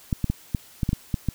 clicks, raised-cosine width 5 ms, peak -10 dBFS, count 9, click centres 0.128 / 0.243 / 0.3 / 0.548 / 0.832 / 0.891 / 0.931 / 1.142 / 1.287 s, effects white hiss -50 dBFS RMS until 1.34 s

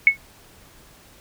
sine tone with exponential decay, 2200 Hz, C#7, 14 cents flat, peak -5 dBFS, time 0.07-0.17 s, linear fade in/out 1 ms, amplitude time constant 21 ms, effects pink hiss -50 dBFS RMS until 1.2 s

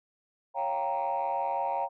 sine chord, G half-diminished seventh, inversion second, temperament equal, 554.4 / 698.5 / 784 / 932.3 Hz, Db5 / F5 / G5 / Bb5, 0 / 0 / 0 / 0 cents, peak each -34 / -33 / -31 / -30 dBFS, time 0.54-1.89 s, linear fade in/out 50 ms, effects tanh soft clip ceiling -22 dBFS

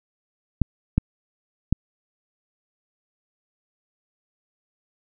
clicks, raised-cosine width 5 ms, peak -5 dBFS, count 3, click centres 0.617 / 0.98 / 1.726 s, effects none

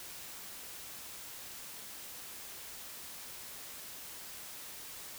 silence, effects white hiss -47 dBFS RMS until 5.18 s

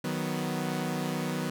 sawtooth chord, B major, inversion first, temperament equal, 155.56 / 185 / 246.9 Hz, D#3 / F#3 / B3, 0 / 0 / 0 cents, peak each -30 dBFS, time 0.04-1.5 s, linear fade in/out 5 ms, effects none

